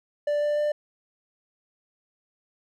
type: tone with pitch steps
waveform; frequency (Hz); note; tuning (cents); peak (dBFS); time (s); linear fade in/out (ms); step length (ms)
triangle; 587.3 / 591 / 594.8; D5 / D5 / D5; 0 / +11 / +22; -20; 0.27-0.72; 5; 150
effects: none